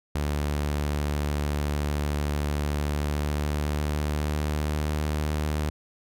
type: tone with pitch glide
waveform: sawtooth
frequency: 73.42 to 75.62 Hz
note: D2 to D#2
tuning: 0 to -49 cents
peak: -21 dBFS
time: 0.15-5.7 s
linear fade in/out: 5 ms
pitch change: +51 cents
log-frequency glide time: 2.82-4.97 s
effects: none